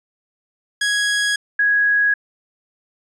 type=tone pair in turn; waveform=sawtooth / sine; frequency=1661.2 / 1661.2 Hz; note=G#6 / G#6; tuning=0 / 0 cents; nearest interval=unison; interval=0 cents; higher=neither; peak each=-13 dBFS; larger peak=neither; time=0.81-1.36 / 1.59-2.14 s; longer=neither; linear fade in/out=5 ms; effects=resampled to 22050 Hz